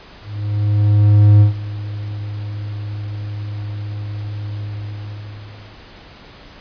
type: tone with ADSR envelope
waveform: triangle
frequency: 103.83 Hz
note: G#2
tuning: in tune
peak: -3 dBFS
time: 0.21-5.84 s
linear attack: 1200 ms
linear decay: 120 ms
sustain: -18 dB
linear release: 1200 ms
effects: pink hiss -41 dBFS RMS until 6.6 s + resampled to 11025 Hz